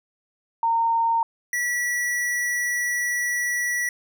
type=tone pair in turn; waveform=sine / square; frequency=918 / 1945.2 Hz; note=A#5 / B6; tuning=-27 / -27 cents; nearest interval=octave + minor second; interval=1300 cents; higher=second; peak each=-18 / -23 dBFS; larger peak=first; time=0.63-1.23 / 1.53-3.89 s; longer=second; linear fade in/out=2 ms; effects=none